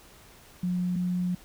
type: tone pair in turn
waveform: sine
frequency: 179.5 / 179.5 Hz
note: F3 / F3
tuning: +48 / +48 cents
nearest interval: unison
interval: 0 cents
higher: neither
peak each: -25 dBFS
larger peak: neither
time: 0.63-0.96 / 0.96-1.35 s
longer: second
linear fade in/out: 5 ms
effects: pink hiss -53 dBFS RMS until 1.44 s